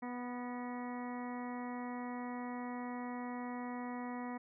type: harmonic tone with a mistuned harmonic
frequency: 245.9 Hz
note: B3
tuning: 7 cents flat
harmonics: 1 / 2 / 3 / 4 / 5 / 6 / 7 / 8 / 9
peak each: -41 / -50 / -48 / -48 / -54 / -61 / -62 / -53 / -58 dBFS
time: 0.02-4.38 s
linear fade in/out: 10 ms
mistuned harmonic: 8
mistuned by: -39 cents
effects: none